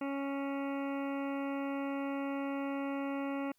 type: harmonic tone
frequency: 277.2 Hz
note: C#4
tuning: in tune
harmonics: 1 / 2 / 3 / 4 / 5 / 7 / 8 / 9 / 10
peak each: -35 / -41 / -45 / -47 / -49 / -52 / -53 / -54 / -55 dBFS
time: 0.01-3.52 s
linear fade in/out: 5 ms
effects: white hiss -75 dBFS RMS until 3.58 s